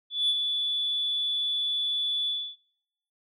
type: tone with ADSR envelope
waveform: sine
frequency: 3454 Hz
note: A7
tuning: 33 cents flat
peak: -19 dBFS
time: 0.1-2.56 s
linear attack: 190 ms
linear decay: 46 ms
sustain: -6 dB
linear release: 280 ms
effects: noise-tail reverb RT60 1.0 s tail -23 dB re dry + tanh soft clip ceiling -18 dBFS